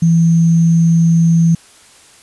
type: tone with sample-and-hold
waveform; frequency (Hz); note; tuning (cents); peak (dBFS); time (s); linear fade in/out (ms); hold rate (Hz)
sine; 166.4; E3; +17; -7; 0.02-1.55; 5; 6300
effects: white hiss -44 dBFS RMS until 2.22 s + resampled to 24000 Hz